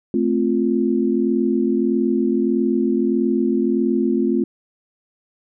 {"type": "chord", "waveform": "sine", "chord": "F major", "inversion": "first", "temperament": "equal", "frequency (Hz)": [220, 261.6, 349.2], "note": ["A3", "C4", "F4"], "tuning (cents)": [0, 0, 0], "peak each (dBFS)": -20, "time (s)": [0.14, 4.44], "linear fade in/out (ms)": 2, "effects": []}